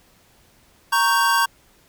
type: chord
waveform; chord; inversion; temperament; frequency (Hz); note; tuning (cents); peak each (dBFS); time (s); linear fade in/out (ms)
square; G diminished; first; equal with one note detuned; 932.3 / 1108.7 / 1561.7; Bb5 / Db6 / G6; 0 / 0 / -7; -21; 0.92-1.46; 10
effects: pink hiss -56 dBFS RMS until 1.88 s